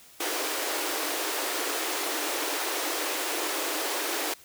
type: high-pass noise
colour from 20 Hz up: pink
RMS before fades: -30 dBFS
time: 0.2-4.34 s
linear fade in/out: 5 ms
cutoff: 290 Hz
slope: 96 dB/octave
effects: white hiss -53 dBFS RMS until 4.44 s